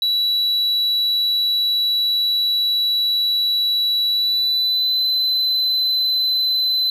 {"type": "tone with pitch glide", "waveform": "sine", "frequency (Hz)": [3927, 4037], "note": ["B7", "B7"], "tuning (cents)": [-11, 37], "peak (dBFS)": -13, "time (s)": [0.02, 6.9], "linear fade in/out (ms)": 2, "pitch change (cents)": 48, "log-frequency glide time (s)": [4.09, 5.03], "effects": ["tanh soft clip ceiling -15 dBFS", "9-bit"]}